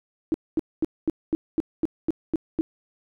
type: tone bursts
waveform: sine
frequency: 320 Hz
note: D#4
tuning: 49 cents sharp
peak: -18 dBFS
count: 10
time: 0.32-2.61 s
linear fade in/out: 0 ms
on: 22 ms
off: 230 ms
effects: none